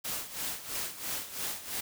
white noise with tremolo, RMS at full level -34 dBFS, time 0.04-1.81 s, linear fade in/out 10 ms, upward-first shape sine, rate 3 Hz, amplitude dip 75%, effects none

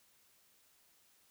silence, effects white hiss -69 dBFS RMS until 1.3 s

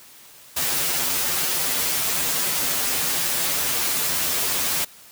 white noise with comb filter, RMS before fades -23 dBFS, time 0.56-4.85 s, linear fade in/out 10 ms, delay 9.6 ms, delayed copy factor -0.95, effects white hiss -47 dBFS RMS until 5.11 s + high-pass 60 Hz 12 dB/octave

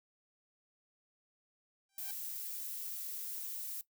5% pulse tone with exponential growth, 784 Hz, G5, in tune, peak -33 dBFS, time 1.89-2.11 s, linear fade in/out 2 ms, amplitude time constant 47 ms
violet noise, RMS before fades -42 dBFS, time 1.98-3.81 s, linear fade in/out 2 ms
effects noise-tail reverb RT60 0.1 s tail -17 dB re dry

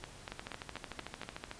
two click trains, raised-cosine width 0.3 ms, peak -24 / -24 dBFS, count 17 / 6, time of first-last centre 0.32-1.514 / 0.04-1.233 s, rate 13.4 / 4.19 Hz, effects pink hiss -53 dBFS RMS until 1.59 s + resampled to 22050 Hz

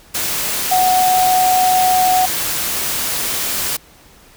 sine tone in noise, 739 Hz, F#5, 2 cents flat, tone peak -11 dBFS, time 0.71-2.26 s, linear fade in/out 10 ms, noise white, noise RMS -20 dBFS, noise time 0.14-3.77 s, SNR +6 dB, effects pink hiss -46 dBFS RMS until 4.36 s

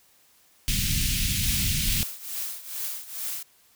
pink band-stop noise, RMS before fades -25 dBFS, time 0.68-2.03 s, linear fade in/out 0 ms, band 200 to 2400 Hz, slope 24 dB/octave
blue noise with tremolo, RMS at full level -30 dBFS, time 1.43-3.43 s, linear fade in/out 5 ms, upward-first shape triangle, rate 2.3 Hz, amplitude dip 85%
effects white hiss -60 dBFS RMS until 3.75 s

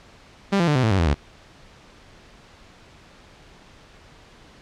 sawtooth tone with pitch steps, 198 / 171.38 / 148.33 / 128.39 / 111.12 / 96.18 / 83.25 / 72.05 Hz, G3 / F3 / D3 / C3 / A2 / G2 / E2 / D2, +18 / -32 / +18 / -32 / +18 / -32 / +18 / -33 cents, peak -13 dBFS, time 0.52-1.144 s, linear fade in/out 10 ms, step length 78 ms, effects pink hiss -49 dBFS RMS until 4.61 s + low-pass 5000 Hz 12 dB/octave

